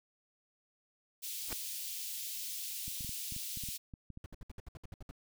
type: high-pass noise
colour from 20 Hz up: white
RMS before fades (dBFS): -41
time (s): 1.22-3.78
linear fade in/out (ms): 20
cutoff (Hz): 2800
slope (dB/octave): 24
type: noise with exponential growth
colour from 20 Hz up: pink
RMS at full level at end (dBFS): -35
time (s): 1.45-1.53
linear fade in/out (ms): 2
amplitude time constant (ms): 17
type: clicks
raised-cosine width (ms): 5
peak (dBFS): -34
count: 12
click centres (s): 2.88 / 3.008 / 3.047 / 3.093 / 3.323 / 3.364 / 3.573 / 3.637 / 3.688 / 3.938 / 4.103 / 4.174
type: noise bursts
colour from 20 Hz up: brown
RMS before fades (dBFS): -45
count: 11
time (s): 4.24-5.111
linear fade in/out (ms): 2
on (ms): 21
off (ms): 64
effects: none